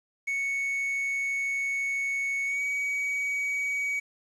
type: tone with pitch glide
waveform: triangle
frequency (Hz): 2217 to 2261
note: C#7 to C#7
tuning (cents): 0 to +34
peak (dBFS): -25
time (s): 0.27-4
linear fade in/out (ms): 10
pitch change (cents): +34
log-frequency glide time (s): 2.46-2.61
effects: resampled to 24000 Hz + 9-bit